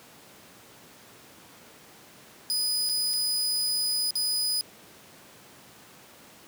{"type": "tone with dropouts", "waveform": "sawtooth", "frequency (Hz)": 4978, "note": "D#8", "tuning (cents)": 0, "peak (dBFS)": -22, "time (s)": [2.5, 4.61], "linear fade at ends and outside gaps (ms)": 0, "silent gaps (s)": [[2.891, 2.896], [3.134, 3.137], [4.107, 4.155]], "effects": ["pink hiss -51 dBFS RMS until 6.47 s", "high-pass 150 Hz 12 dB/octave"]}